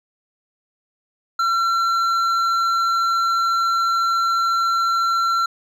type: tone with hard clipping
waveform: sine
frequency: 1357 Hz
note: E6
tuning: 50 cents sharp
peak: -18 dBFS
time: 1.39-5.46 s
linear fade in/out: 5 ms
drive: 7 dB
effects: none